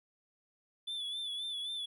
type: tone with vibrato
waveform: triangle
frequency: 3470 Hz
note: A7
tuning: 25 cents flat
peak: -35 dBFS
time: 0.87-1.86 s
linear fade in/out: 10 ms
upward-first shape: sine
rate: 3.8 Hz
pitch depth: 55 cents each way
effects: none